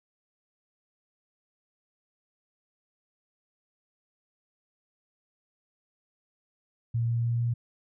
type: tone with pitch steps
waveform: sine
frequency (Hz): 116.54 / 117.22 / 117.89 / 118.58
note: A#2 / A#2 / A#2 / A#2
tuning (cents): 0 / +10 / +20 / +30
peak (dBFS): -24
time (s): 6.94-7.54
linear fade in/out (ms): 10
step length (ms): 150
effects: none